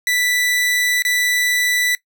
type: tone with dropouts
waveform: sawtooth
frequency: 1975.5 Hz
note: B6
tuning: in tune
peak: -12 dBFS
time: 0.07-1.95 s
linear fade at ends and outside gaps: 1 ms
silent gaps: 1.022-1.05 s
effects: noise-tail reverb RT60 0.1 s tail -19 dB re dry